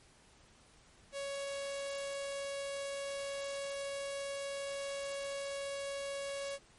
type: tone with notch filter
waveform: sawtooth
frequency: 557 Hz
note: C#5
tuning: 8 cents sharp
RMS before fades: -40 dBFS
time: 1.12-6.59 s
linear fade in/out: 50 ms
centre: 1300 Hz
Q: 1.6
effects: pink hiss -63 dBFS RMS until 6.78 s + MP3 48 kbps